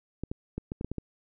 clicks, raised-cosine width 3 ms, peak -20 dBFS, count 8, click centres 0.236 / 0.315 / 0.58 / 0.719 / 0.811 / 0.846 / 0.916 / 0.983 s, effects none

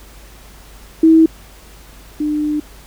sine tone pair in turn, 322.4 / 300.1 Hz, E4 / D4, -38 / +38 cents, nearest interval minor second, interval 124 cents, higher first, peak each -5 / -15 dBFS, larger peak first, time 1.03-1.26 / 2.2-2.6 s, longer second, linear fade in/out 5 ms, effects added 50 Hz sine -40 dBFS peak until 2.86 s + pink hiss -43 dBFS RMS until 2.86 s

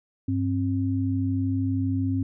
sine tone pair together, 99.63 / 266.3 Hz, G2 / C4, +29 / +31 cents, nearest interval octave + perfect fourth, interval 1702 cents, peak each -25 dBFS, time 0.28-2.23 s, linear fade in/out 5 ms, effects none

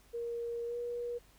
sine tone with pitch glide, 470 to 479.3 Hz, A#4 to A#4, +14 to +48 cents, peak -35 dBFS, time 0.13-1.19 s, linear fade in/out 20 ms, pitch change +34 cents, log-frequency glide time 0.66-0.76 s, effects added 50 Hz sine -65 dBFS peak until 1.38 s + pink hiss -64 dBFS RMS until 1.38 s

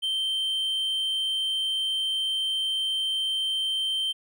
triangle tone, 3123 Hz, G7, 7 cents flat, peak -23 dBFS, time 0.02-4.13 s, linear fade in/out 20 ms, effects none

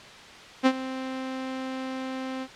sawtooth tone with ADSR envelope, 261.6 Hz, C4, in tune, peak -11 dBFS, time 0.63-2.48 s, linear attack 32 ms, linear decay 59 ms, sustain -16 dB, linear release 58 ms, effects white hiss -45 dBFS RMS until 2.55 s + low-pass 4000 Hz 12 dB/octave

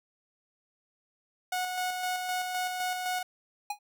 sawtooth tone with tremolo, 732 Hz, F#5, 19 cents flat, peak -25 dBFS, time 1.52-3.23 s, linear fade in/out 5 ms, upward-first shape square, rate 3.9 Hz, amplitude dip 35%
square tone with exponential decay, 825 Hz, G#5, 12 cents flat, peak -28 dBFS, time 3.7-3.79 s, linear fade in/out 5 ms, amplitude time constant 19 ms
effects none

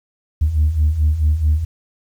sine beating tone pair, 73.42 / 78.02 Hz, D2 / D#2, 0 / +5 cents, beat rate 4.6 Hz, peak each -18 / -13 dBFS, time 0.41-1.65 s, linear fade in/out 10 ms, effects tanh soft clip ceiling -8 dBFS + 8-bit

